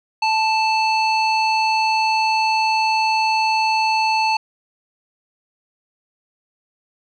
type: tone with low-pass filter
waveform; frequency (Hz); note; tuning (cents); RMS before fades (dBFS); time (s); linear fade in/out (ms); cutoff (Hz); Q
square; 880; A5; 0; -18; 0.22-4.37; 5; 3800; 3.2
effects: none